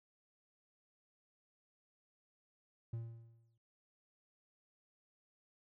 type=tone with exponential decay; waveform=triangle; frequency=115.2 Hz; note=A#2; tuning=20 cents flat; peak=-35 dBFS; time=2.93-3.58 s; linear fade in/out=5 ms; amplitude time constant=140 ms; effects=none